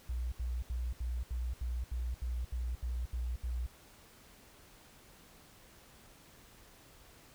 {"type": "tone bursts", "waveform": "sine", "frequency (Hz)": 60.7, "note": "B1", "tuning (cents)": -29, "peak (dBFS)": -33, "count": 12, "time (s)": [0.09, 3.664], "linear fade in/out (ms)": 5, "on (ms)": 230, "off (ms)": 74, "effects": ["pink hiss -59 dBFS RMS until 7.34 s"]}